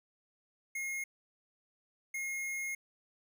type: tone bursts at uneven times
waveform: square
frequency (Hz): 2150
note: C7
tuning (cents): +47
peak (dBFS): -36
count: 2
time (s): 0.75-1.04 / 2.14-2.75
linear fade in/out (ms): 5
effects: none